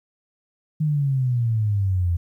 sine exponential sweep, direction down, 156.7 to 84.1 Hz, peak -18 dBFS, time 0.8-2.17 s, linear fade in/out 10 ms, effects 10-bit

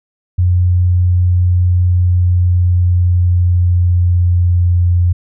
sine tone with pitch glide, 89.5 to 88.01 Hz, F2 to F2, +43 to +14 cents, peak -8 dBFS, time 0.38-5.13 s, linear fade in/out 10 ms, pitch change -29 cents, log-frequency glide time 1.85-4.84 s, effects none

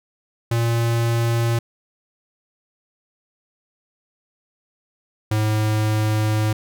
square tone pair in turn, 116.54 / 107.7 Hz, A#2 / A2, 0 / -37 cents, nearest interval minor second, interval 137 cents, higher first, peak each -18 dBFS, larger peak neither, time 0.51-1.59 / 5.31-6.53 s, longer second, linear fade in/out 5 ms, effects none

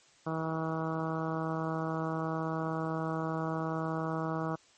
harmonic tone, 160.7 Hz, E3, 44 cents flat, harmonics 1 / 2 / 3 / 4 / 5 / 6 / 7 / 8 / 9, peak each -35 / -37 / -40 / -40 / -42 / -44 / -41 / -43 / -47 dBFS, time 0.26-4.56 s, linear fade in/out 10 ms, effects white hiss -62 dBFS RMS until 4.77 s + MP3 32 kbps

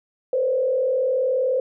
sine tone with frequency modulation, 517 Hz, C5, 21 cents flat, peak -18 dBFS, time 0.33-1.6 s, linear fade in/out 2 ms, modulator 39.8 Hz, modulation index 0.82, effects none

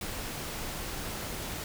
pink noise, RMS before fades -37 dBFS, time 0.01-1.64 s, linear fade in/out 2 ms, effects none

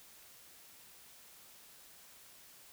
silence, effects white hiss -58 dBFS RMS until 2.72 s

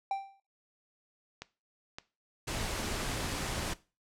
triangle tone with exponential decay, 784 Hz, G5, in tune, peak -25 dBFS, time 0.11-0.4 s, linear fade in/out 2 ms, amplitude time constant 61 ms
click train, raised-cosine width 0.2 ms, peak -23 dBFS, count 4, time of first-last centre 1.42-3.115 s, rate 1.77 Hz
pink noise, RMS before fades -35 dBFS, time 2.47-3.74 s, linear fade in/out 10 ms
effects noise-tail reverb RT60 0.3 s tail -18 dB re dry + low-pass 10000 Hz 12 dB/octave

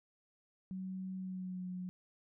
sine tone with pitch glide, 187.8 to 182.14 Hz, F#3 to F#3, +26 to -27 cents, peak -39 dBFS, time 0.71-1.89 s, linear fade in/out 0 ms, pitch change -53 cents, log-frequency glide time 1.16-1.67 s, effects none

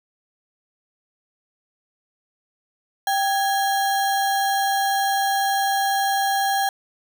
sine tone with sample-and-hold, 786 Hz, G5, 4 cents sharp, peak -18 dBFS, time 3.07-6.69 s, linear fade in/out 2 ms, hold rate 2450 Hz, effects none

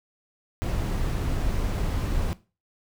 brown noise, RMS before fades -26 dBFS, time 0.62-2.33 s, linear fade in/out 0 ms, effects noise-tail reverb RT60 0.3 s tail -17 dB re dry

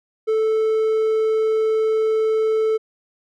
triangle tone, 439 Hz, A4, 4 cents flat, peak -14 dBFS, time 0.27-2.78 s, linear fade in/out 20 ms, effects none

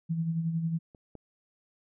sine tone with tremolo, 164.4 Hz, E3, 4 cents flat, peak -25 dBFS, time 0.09-0.79 s, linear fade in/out 20 ms, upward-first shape sine, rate 11 Hz, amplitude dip 50%
clicks, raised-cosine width 2 ms, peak -39 / -31 dBFS, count 2, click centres 0.948 / 1.153 s
effects none

